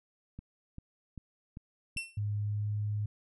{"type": "click train", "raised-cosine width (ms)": 5, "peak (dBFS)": -31, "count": 5, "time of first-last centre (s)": [0.39, 1.965], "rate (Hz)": 2.54}
{"type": "tone with exponential decay", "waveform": "40% pulse", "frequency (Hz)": 2703, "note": "E7", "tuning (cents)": 43, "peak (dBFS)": -29, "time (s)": [1.97, 2.19], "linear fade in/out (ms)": 1, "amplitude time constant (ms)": 47}
{"type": "tone with pitch glide", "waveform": "sine", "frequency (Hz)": [103.8, 104.64], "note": ["G#2", "G#2"], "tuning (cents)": [0, 14], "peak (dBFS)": -30, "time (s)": [2.17, 3.06], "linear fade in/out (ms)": 5, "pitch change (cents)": 14, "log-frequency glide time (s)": [2.42, 2.68]}
{"effects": ["resampled to 32000 Hz"]}